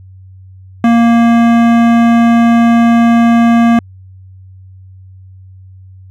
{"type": "tone with hard clipping", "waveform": "sine", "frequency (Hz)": 233.1, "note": "A#3", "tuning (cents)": 0, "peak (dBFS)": -7, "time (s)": [0.84, 3.79], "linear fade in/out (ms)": 2, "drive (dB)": 16, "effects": ["added 94 Hz sine -33 dBFS peak until 6.1 s"]}